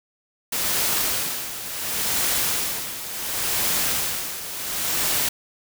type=noise with tremolo; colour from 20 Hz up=white; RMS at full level=-22 dBFS; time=0.52-5.29 s; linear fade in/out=5 ms; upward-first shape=sine; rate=0.7 Hz; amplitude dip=70%; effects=none